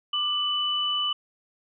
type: tone pair together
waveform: sine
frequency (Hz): 1185 / 2986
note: D6 / F#7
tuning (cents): +15 / +15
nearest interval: octave + major third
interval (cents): 1600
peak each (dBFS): -31 / -24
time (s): 0.13-1.13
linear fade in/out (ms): 5
effects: none